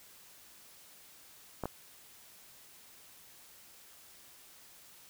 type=clicks; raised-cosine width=1 ms; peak=-21 dBFS; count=2; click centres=1.637 / 1.656 s; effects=white hiss -57 dBFS RMS until 5.09 s